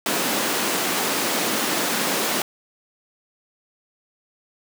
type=high-pass noise; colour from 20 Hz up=pink; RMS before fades=-23 dBFS; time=0.06-2.42 s; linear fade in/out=2 ms; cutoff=210 Hz; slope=24 dB/octave; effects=none